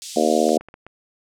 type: band-pass noise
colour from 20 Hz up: white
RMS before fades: -35 dBFS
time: 0.02-0.57 s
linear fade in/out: 0 ms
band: 3200 to 8400 Hz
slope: 24 dB/octave
type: harmonic tone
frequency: 78 Hz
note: D#2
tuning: 5 cents sharp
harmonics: 3 / 4 / 5 / 6 / 7 / 8 / 9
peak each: -23 / -23 / -23 / -23 / -23 / -23 / -23 dBFS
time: 0.16-0.58 s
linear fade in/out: 5 ms
type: clicks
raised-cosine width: 0.5 ms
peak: -25 dBFS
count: 5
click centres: 0.491 / 0.61 / 0.686 / 0.741 / 0.866 s
effects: none